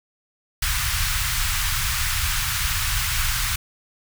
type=band-stop noise; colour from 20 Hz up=pink; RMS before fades=-23 dBFS; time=0.62-3.56 s; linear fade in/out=5 ms; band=110 to 1200 Hz; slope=24 dB/octave; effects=none